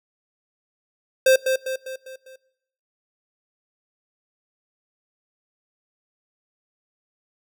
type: tone with echo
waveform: square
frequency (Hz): 524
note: C5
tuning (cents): +2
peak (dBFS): -13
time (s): 1.26-1.36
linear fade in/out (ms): 5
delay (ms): 200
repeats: 5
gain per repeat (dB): -6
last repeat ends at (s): 2.36
effects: noise-tail reverb RT60 0.8 s tail -21 dB re dry